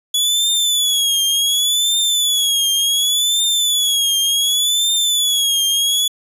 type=tone with vibrato; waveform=sawtooth; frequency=3398 Hz; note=G#7; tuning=39 cents sharp; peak=-11 dBFS; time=0.14-6.08 s; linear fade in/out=5 ms; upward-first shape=triangle; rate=0.68 Hz; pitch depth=110 cents each way; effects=resampled to 32000 Hz